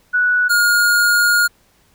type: tone pair in turn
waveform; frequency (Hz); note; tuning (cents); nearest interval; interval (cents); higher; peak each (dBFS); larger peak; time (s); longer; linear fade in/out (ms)
sine / square; 1474 / 1427.1; F#6 / F6; -7 / +37; minor second; 56; first; -12; neither; 0.13-0.49 / 0.49-1.48; second; 20
effects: pink hiss -56 dBFS RMS until 1.94 s